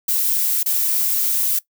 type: noise with dropouts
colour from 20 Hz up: violet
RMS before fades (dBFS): -19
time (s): 0.08-1.59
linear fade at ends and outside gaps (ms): 5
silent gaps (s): 0.63-0.659
effects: noise-tail reverb RT60 0.1 s tail -19 dB re dry